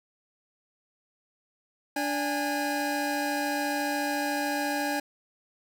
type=tone pair together; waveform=25% pulse; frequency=291 / 819 Hz; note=D4 / G#5; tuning=-16 / -24 cents; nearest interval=octave + tritone; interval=1792 cents; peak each=-26 dBFS; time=1.96-5 s; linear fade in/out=5 ms; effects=none